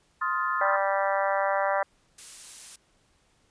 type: chord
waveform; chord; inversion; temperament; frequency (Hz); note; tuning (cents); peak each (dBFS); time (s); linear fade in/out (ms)
sine; F dominant seventh; second; just; 1047.7 / 1257.2 / 1396.9 / 1746.1; C6 / Eb6 / F6 / A6; +2 / +18 / 0 / -14; -29 / -29 / -32 / -33; 0.21-0.77; 10
type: harmonic tone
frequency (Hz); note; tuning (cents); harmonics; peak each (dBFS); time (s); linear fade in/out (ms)
196; G3; 0; 3 / 4 / 5 / 6 / 7 / 8 / 9 / 10; -27 / -29 / -31 / -33 / -34 / -35 / -36 / -37; 0.61-1.83; 2
type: noise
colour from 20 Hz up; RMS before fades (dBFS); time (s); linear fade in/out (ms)
blue; -41; 2.18-2.76; 5
effects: pink hiss -66 dBFS RMS until 3.5 s + resampled to 22050 Hz